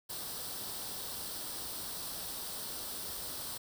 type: noise with comb filter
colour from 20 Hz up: white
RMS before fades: -41 dBFS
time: 0.09-3.58 s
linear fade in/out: 10 ms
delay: 0.22 ms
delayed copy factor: +0.6
effects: none